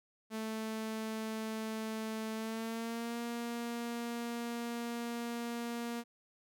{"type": "tone with pitch glide", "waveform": "sawtooth", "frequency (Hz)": [220, 235.8], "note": ["A3", "A#3"], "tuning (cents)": [0, 20], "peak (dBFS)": -33, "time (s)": [0.3, 6.04], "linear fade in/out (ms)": 50, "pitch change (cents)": 120, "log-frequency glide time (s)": [2.34, 3.19], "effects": []}